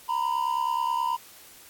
triangle tone pair together, 932.3 / 1001.7 Hz, A#5 / B5, 0 / +24 cents, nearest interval minor second, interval 124 cents, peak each -25 dBFS, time 0.08-1.17 s, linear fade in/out 20 ms, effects white hiss -50 dBFS RMS until 1.69 s + AAC 64 kbps

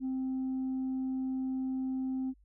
sine tone, 261.6 Hz, C4, in tune, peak -29 dBFS, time 0-2.34 s, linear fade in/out 50 ms, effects tanh soft clip ceiling -29 dBFS + added 50 Hz sine -60 dBFS peak until 2.44 s

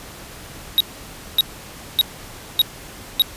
square tone bursts, 3800 Hz, A#7, 33 cents sharp, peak -11 dBFS, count 5, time 0.78-3.22 s, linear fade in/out 0 ms, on 24 ms, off 580 ms, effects pink hiss -38 dBFS RMS until 3.36 s + resampled to 32000 Hz

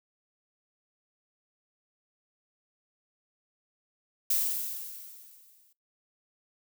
violet noise with exponential decay, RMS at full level -25 dBFS, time 4.3-5.73 s, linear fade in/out 5 ms, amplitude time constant 310 ms, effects noise-tail reverb RT60 0.2 s tail -22 dB re dry

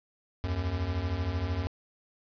square beating tone pair, 78.1 / 91.1 Hz, D#2 / F#2, +7 / -26 cents, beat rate 13 Hz, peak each -34 / -31 dBFS, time 0.44-1.67 s, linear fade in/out 0 ms, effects resampled to 11025 Hz + 9-bit

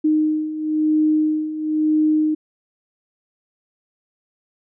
sine beating tone pair, 307.8 / 308.8 Hz, D#4 / D#4, -19 / -13 cents, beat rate 1 Hz, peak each -22 / -17 dBFS, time 0.04-2.35 s, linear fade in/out 10 ms, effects none

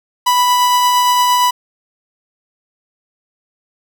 45% pulse tone with tremolo, 987.8 Hz, B5, in tune, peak -9 dBFS, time 0.26-1.51 s, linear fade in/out 10 ms, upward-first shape triangle, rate 8.7 Hz, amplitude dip 25%, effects none

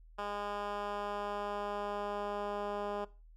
10% pulse tone with band-pass filter sweep, 204.7 Hz, G#3, 25 cents flat, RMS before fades -38 dBFS, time 0.18-3.05 s, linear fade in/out 10 ms, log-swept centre 1100 to 620 Hz, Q 0.81, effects noise-tail reverb RT60 0.3 s tail -19 dB re dry + added 40 Hz sine -54 dBFS peak until 3.36 s

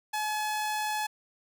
sawtooth tone, 852 Hz, G#5, 44 cents sharp, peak -25 dBFS, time 0.13-1.07 s, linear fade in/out 10 ms, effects none

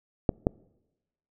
clicks, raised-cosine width 2 ms, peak -8 dBFS, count 2, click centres 0.292 / 0.469 s, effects noise-tail reverb RT60 1.0 s tail -26 dB re dry

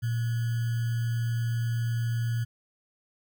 sine tone with sample-and-hold, 116.54 Hz, A#2, in tune, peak -25 dBFS, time 0.02-2.45 s, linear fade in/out 20 ms, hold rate 1575 Hz, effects none

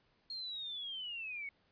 sine linear sweep, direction down, 4272 to 2190 Hz, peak -40 dBFS, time 0.3-1.49 s, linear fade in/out 2 ms, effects pink hiss -73 dBFS RMS until 1.71 s + resampled to 11025 Hz

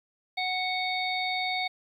harmonic tone, 740 Hz, F#5, in tune, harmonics 1 / 3 / 5 / 6, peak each -31 / -31 / -34 / -38 dBFS, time 0.37-1.68 s, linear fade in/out 10 ms, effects 10-bit

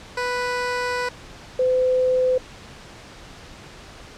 15% pulse / sine tone pair in turn, 493.9 / 509.8 Hz, B4 / C5, 0 / -45 cents, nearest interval minor second, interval 55 cents, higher second, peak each -16 dBFS, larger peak neither, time 0.17-1.09 / 1.59-2.38 s, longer first, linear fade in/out 5 ms, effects pink hiss -42 dBFS RMS until 4.17 s + low-pass 6000 Hz 12 dB/octave

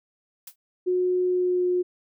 blue noise with exponential decay, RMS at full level -34 dBFS, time 0.47-0.56 s, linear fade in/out 5 ms, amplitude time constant 18 ms
sine tone with pitch glide, 363.5 to 359.9 Hz, F#4 to F#4, -31 to -48 cents, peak -20 dBFS, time 0.86-1.83 s, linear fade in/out 20 ms, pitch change -17 cents, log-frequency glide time 1.25-1.66 s
effects none

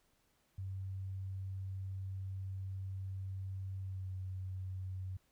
sine tone with pitch glide, 95.6 to 93.69 Hz, G2 to F#2, -43 to +22 cents, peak -39 dBFS, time 0.58-5.17 s, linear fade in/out 5 ms, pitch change -35 cents, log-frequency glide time 3.81-4.11 s, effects pink hiss -75 dBFS RMS until 5.31 s

